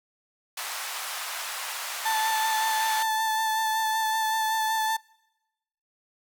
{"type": "band-pass noise", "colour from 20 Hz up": "pink", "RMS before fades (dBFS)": -34, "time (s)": [0.57, 3.03], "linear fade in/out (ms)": 5, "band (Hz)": [790, 16000], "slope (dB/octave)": 24}
{"type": "tone with vibrato", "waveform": "35% pulse", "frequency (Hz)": 880, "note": "A5", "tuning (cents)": 0, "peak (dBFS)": -22, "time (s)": [2.05, 4.97], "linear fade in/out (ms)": 10, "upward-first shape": "sine", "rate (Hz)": 5.3, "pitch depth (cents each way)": 18}
{"effects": ["noise-tail reverb RT60 1.0 s tail -25 dB re dry"]}